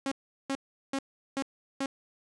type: tone bursts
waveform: sawtooth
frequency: 272.1 Hz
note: C#4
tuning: 32 cents flat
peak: -25 dBFS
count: 5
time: 0.06-1.86 s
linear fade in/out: 2 ms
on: 56 ms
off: 380 ms
effects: resampled to 22050 Hz + 9-bit